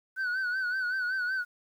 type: tone with vibrato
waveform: sine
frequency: 1500 Hz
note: F#6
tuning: 23 cents sharp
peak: -25 dBFS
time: 0.16-1.45 s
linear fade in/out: 50 ms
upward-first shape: sine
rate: 5.3 Hz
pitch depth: 67 cents each way
effects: tanh soft clip ceiling -27 dBFS + 10-bit